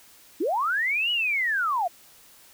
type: linear two-way sweep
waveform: sine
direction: up then down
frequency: 271.2 to 2960 to 655 Hz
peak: -22 dBFS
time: 0.4-1.88 s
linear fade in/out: 10 ms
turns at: 1.11 s
effects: white hiss -53 dBFS RMS until 2.53 s